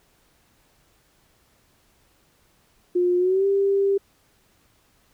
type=tone with pitch glide; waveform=sine; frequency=356.3 to 395.3 Hz; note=F4 to G4; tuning=+35 to +15 cents; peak=-17 dBFS; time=2.95-3.98 s; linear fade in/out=10 ms; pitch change=+180 cents; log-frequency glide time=3.18-3.46 s; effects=pink hiss -62 dBFS RMS until 5.13 s